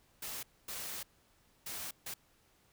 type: noise bursts at uneven times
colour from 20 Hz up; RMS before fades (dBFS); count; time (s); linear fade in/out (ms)
white; -42; 4; 0.22-0.43 / 0.68-1.03 / 1.66-1.91 / 2.06-2.14; 5
effects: pink hiss -69 dBFS RMS until 2.72 s